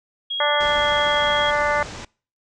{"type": "tone", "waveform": "sine", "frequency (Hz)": 3287, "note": "G#7", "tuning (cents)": -19, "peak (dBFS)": -23, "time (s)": [0.3, 1.51], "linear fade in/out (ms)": 10}
{"type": "harmonic tone", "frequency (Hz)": 293.7, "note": "D4", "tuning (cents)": 0, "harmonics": [2, 3, 4, 5, 6, 7], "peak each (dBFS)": [-22, -24, -25, -26, -27, -27], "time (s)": [0.4, 1.83], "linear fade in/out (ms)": 2}
{"type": "low-pass noise", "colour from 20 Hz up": "pink", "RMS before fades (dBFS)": -35, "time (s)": [0.6, 2.05], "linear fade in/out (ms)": 5, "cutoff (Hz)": 7600, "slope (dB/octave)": 48}
{"effects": ["noise-tail reverb RT60 0.4 s tail -25 dB re dry"]}